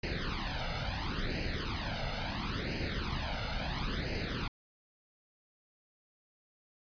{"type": "noise with flanger", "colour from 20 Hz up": "pink", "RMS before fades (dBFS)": -35, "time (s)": [0.03, 4.48], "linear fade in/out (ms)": 5, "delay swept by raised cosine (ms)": [0.42, 1.42], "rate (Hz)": 0.73, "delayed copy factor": 0.8, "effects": ["resampled to 11025 Hz"]}